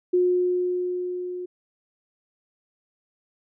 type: tone with level ramp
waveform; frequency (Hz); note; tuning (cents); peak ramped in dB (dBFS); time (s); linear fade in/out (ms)
sine; 360; F#4; -47; -16 to -30; 0.13-1.46; 10
effects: none